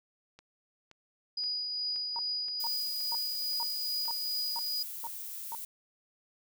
click train, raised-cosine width 0.2 ms, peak -35 dBFS, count 8, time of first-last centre 0.39-4.055 s, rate 1.91 Hz
sine tone with tremolo, 4923 Hz, D#8, 19 cents flat, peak -30 dBFS, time 1.37-4.83 s, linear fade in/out 5 ms, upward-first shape triangle, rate 2.4 Hz, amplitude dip 35%
sine tone bursts, 932.3 Hz, A#5, in tune, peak -36 dBFS, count 8, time 2.16-5.55 s, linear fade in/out 0 ms, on 30 ms, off 450 ms
violet noise, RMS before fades -41 dBFS, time 2.6-5.65 s, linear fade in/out 2 ms
effects none

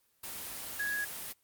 sine tone in noise, 1665 Hz, G#6, 4 cents sharp, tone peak -31 dBFS, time 0.79-1.05 s, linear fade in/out 10 ms, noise white, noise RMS -41 dBFS, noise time 0.23-1.33 s, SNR +7 dB, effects white hiss -72 dBFS RMS until 1.43 s + Opus 24 kbps

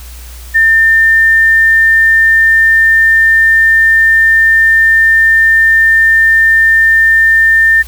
sine tone, 1800 Hz, A6, 39 cents sharp, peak -4 dBFS, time 0.54-7.83 s, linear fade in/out 20 ms, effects added 60 Hz sine -27 dBFS peak until 7.87 s + white hiss -35 dBFS RMS until 7.87 s

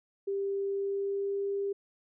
sine tone with pitch glide, 395.4 to 398.4 Hz, G4 to G4, +15 to +28 cents, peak -29 dBFS, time 0.27-1.73 s, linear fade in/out 10 ms, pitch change +13 cents, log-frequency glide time 0.67-1.46 s, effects none

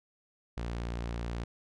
sawtooth tone, 58.4 Hz, A#1, 4 cents sharp, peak -30 dBFS, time 0.57-1.44 s, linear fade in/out 5 ms, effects low-pass 6000 Hz 12 dB/octave

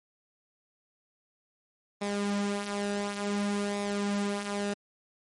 sawtooth tone with flanger, 203.1 Hz, G#3, 38 cents flat, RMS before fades -31 dBFS, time 2.01-4.74 s, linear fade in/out 10 ms, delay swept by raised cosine 0.66 to 5.86 ms, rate 0.56 Hz, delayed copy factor -0.55, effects MP3 48 kbps

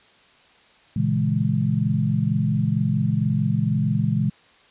sine chord, A# half-diminished seventh, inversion none, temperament equal with one note detuned, 116.54 / 138.59 / 162.92 / 207.7 Hz, A#2 / C#3 / E3 / G#3, 0 / 0 / -20 / 0 cents, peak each -24 dBFS, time 0.96-4.3 s, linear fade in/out 5 ms, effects white hiss -54 dBFS RMS until 4.7 s + resampled to 8000 Hz

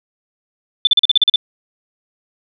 sine tone bursts, 3520 Hz, A7, in tune, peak -7 dBFS, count 9, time 0.85-1.359 s, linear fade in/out 2 ms, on 21 ms, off 40 ms, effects none

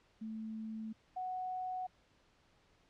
sine tone pair in turn, 219.9 / 739.7 Hz, A3 / F#5, -1 / -1 cents, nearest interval octave + major sixth, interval 2100 cents, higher second, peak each -40 / -37 dBFS, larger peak second, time 0.21-0.93 / 1.16-1.87 s, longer first, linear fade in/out 10 ms, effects pink hiss -70 dBFS RMS until 2.89 s + low-pass 5000 Hz 12 dB/octave

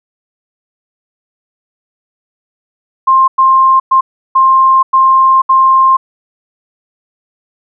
sine tone bursts at uneven times, 1057 Hz, C6, 17 cents sharp, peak -4 dBFS, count 6, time 3.07-3.28 / 3.38-3.8 / 3.91-4.01 / 4.35-4.83 / 4.93-5.42 / 5.49-5.97 s, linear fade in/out 10 ms, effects none

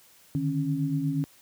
sine tone cluster, 145.8 / 154.1 / 274.4 Hz, D3 / D#3 / C#4, -12 / -16 / -17 cents, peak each -32 / -28 / -28 dBFS, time 0.35-1.24 s, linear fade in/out 0 ms, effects white hiss -57 dBFS RMS until 1.41 s + high-pass 60 Hz 12 dB/octave

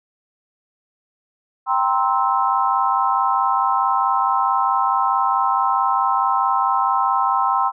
sine chord, C dominant seventh, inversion second, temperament just, 784.9 / 941.9 / 1046.5 / 1308.1 Hz, G5 / Bb5 / C6 / E6, +2 / +18 / 0 / -14 cents, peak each -21 / -23 / -19 / -22 dBFS, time 1.66-7.72 s, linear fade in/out 50 ms, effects none

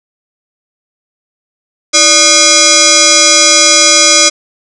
sine tone with frequency modulation, 587.3 Hz, D5, in tune, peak -3 dBFS, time 1.93-4.3 s, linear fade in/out 20 ms, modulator 913 Hz, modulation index 7.5, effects none

